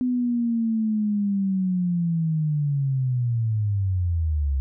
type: linear sweep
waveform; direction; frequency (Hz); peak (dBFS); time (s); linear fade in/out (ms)
sine; down; 252.8 to 66; -20; 0.01-4.6; 0
effects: none